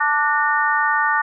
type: harmonic tone with a mistuned harmonic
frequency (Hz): 293.7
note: D4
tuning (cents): 0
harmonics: 3 / 4 / 5 / 6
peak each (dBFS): -21 / -21 / -21 / -21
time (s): 0-1.22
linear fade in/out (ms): 10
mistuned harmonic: 6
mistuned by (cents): +63
effects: none